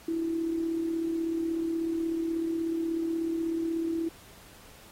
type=tone with amplitude modulation; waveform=sine; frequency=329.6 Hz; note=E4; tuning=in tune; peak=-25 dBFS; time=0.08-4.09 s; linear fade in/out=5 ms; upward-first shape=sine; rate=36.4 Hz; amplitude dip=45%; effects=pink hiss -53 dBFS RMS until 4.91 s + AAC 48 kbps